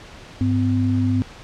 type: tone pair together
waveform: sine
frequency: 101.39 / 254.9 Hz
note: G#2 / C4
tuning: -41 / -45 cents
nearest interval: octave + major third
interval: 1596 cents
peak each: -19 dBFS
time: 0.41-1.22 s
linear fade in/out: 0 ms
effects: pink hiss -41 dBFS RMS until 1.43 s + low-pass 5000 Hz 12 dB/octave